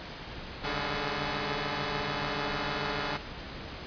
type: tone cluster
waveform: 5% pulse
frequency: 142.2 / 149 / 203.2 / 428.8 Hz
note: C#3 / D3 / G#3 / A4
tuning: +45 / +25 / -38 / -45 cents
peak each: -25 dBFS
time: 0.63-3.18 s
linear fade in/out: 20 ms
effects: pink hiss -41 dBFS RMS until 3.86 s + resampled to 11025 Hz